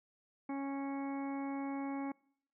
harmonic tone, 276 Hz, C#4, 7 cents flat, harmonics 1 / 2 / 3 / 4 / 5 / 6 / 7 / 8, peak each -37 / -49 / -45 / -51 / -59 / -60 / -62 / -53 dBFS, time 0.49-2.12 s, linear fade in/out 5 ms, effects noise-tail reverb RT60 0.6 s tail -24 dB re dry

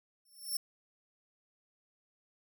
5% pulse tone with exponential growth, 5410 Hz, E8, 44 cents sharp, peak -24 dBFS, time 0.25-0.57 s, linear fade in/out 5 ms, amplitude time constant 68 ms, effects none

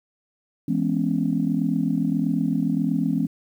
sine chord, C# minor seventh, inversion first, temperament just, 166.31 / 207.9 / 249.5 / 277.2 Hz, E3 / G#3 / B3 / C#4, +16 / +2 / +18 / 0 cents, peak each -25 dBFS, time 0.68-3.27 s, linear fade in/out 5 ms, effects tanh soft clip ceiling -9 dBFS + 9-bit

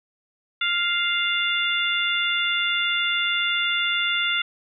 harmonic tone, 698.5 Hz, F5, in tune, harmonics 2 / 3 / 4 / 5, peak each -26 / -26 / -26 / -26 dBFS, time 0.61-4.42 s, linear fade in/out 5 ms, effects none

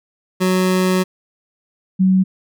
25% pulse / sine tone pair in turn, 185 / 187.91 Hz, F#3 / F#3, 0 / +27 cents, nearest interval unison, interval 27 cents, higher second, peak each -10 dBFS, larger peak neither, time 0.4-1.04 / 1.99-2.24 s, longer first, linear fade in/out 20 ms, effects none

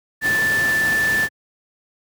sine tone in noise, 1760 Hz, A6, in tune, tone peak -16 dBFS, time 0.21-1.29 s, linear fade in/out 50 ms, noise pink, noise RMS -27 dBFS, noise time 0.21-1.29 s, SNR +8 dB, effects high-pass 100 Hz 12 dB/octave

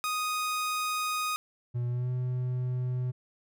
sawtooth tone, 1244.5 Hz, D#6, in tune, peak -25 dBFS, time 0.04-1.36 s, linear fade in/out 0 ms
triangle tone with pitch glide, 121.3 to 125.8 Hz, B2 to B2, -31 to +32 cents, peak -26 dBFS, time 1.74-3.12 s, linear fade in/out 20 ms, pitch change +63 cents, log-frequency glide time 1.88-2.1 s
effects none

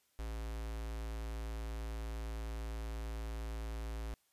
square tone with notch filter, 55.6 Hz, A1, 19 cents sharp, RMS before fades -41 dBFS, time 0.19-4.14 s, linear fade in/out 0 ms, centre 190 Hz, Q 1.9, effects white hiss -75 dBFS RMS until 4.32 s + resampled to 32000 Hz

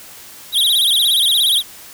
square tone with vibrato, 3520 Hz, A7, in tune, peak -12 dBFS, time 0.52-1.63 s, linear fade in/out 50 ms, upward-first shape sine, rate 17 Hz, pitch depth 190 cents each way, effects white hiss -38 dBFS RMS until 1.93 s

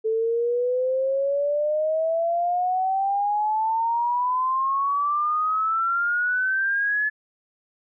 sine exponential sweep, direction up, 438.1 to 1724 Hz, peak -20 dBFS, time 0.04-7.1 s, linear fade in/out 20 ms, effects none

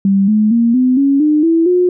sine tone with pitch steps, 196 / 213.7 / 233.1 / 254.2 / 277.2 / 302.3 / 329.6 / 359.5 Hz, G3 / G#3 / A#3 / C4 / C#4 / D#4 / E4 / F#4, 0 / +50 / 0 / -50 / 0 / -50 / 0 / -50 cents, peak -8 dBFS, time 0.05-1.89 s, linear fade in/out 2 ms, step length 230 ms, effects none

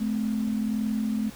sine tone pair together, 215.3 / 256.9 Hz, A3 / C4, -37 / -32 cents, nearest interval minor third, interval 305 cents, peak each -25 / -31 dBFS, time 0-1.3 s, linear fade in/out 10 ms, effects pink hiss -46 dBFS RMS until 1.35 s

